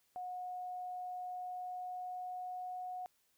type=tone with pitch glide; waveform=sine; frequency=727 to 731.2 Hz; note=F#5 to F#5; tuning=-31 to -21 cents; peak=-40 dBFS; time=0.16-3.06 s; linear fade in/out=0 ms; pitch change=+10 cents; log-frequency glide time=1.26-2.93 s; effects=white hiss -75 dBFS RMS until 3.37 s